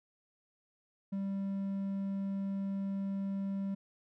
triangle tone, 196 Hz, G3, in tune, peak -31 dBFS, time 1.12-3.75 s, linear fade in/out 10 ms, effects none

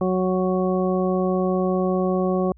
harmonic tone, 185 Hz, F#3, in tune, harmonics 1 / 2 / 3 / 4 / 6, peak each -22 / -23 / -26 / -30 / -32 dBFS, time 0.01-2.52 s, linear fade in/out 2 ms, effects added 60 Hz sine -47 dBFS peak until 2.57 s

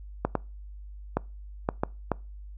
clicks, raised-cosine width 1 ms, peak -10 dBFS, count 6, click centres 0.25 / 0.353 / 1.17 / 1.689 / 1.835 / 2.117 s, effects noise-tail reverb RT60 0.3 s tail -24 dB re dry + added 50 Hz sine -40 dBFS peak until 2.57 s

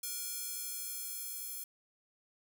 square tone with high-pass filter sweep, 475.9 Hz, A#4, 36 cents sharp, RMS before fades -41 dBFS, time 0.03-1.64 s, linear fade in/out 5 ms, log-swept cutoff 7200 to 11000 Hz, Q 0.72, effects 11-bit

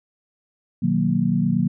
sine chord, B major seventh, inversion none, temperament equal, 123.47 / 155.56 / 185 / 233.1 Hz, B2 / D#3 / F#3 / A#3, 0 / 0 / 0 / 0 cents, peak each -27 / -23 / -21 / -22 dBFS, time 0.82-1.68 s, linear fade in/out 10 ms, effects none

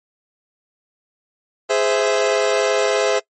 40% pulse chord, Ab augmented, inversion none, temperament equal with one note detuned, 415.3 / 518.4 / 659.3 Hz, Ab4 / C5 / E5, 0 / -16 / 0 cents, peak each -19 / -19 / -19 dBFS, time 1.69-3.2 s, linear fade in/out 20 ms, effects noise-tail reverb RT60 0.1 s tail -21 dB re dry + MP3 32 kbps

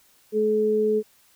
sine tone pair together, 214.4 / 428.9 Hz, A3 / A4, -45 / -44 cents, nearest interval octave, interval 1201 cents, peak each -27 / -19 dBFS, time 0.32-1.03 s, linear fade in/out 50 ms, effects white hiss -59 dBFS RMS until 1.35 s

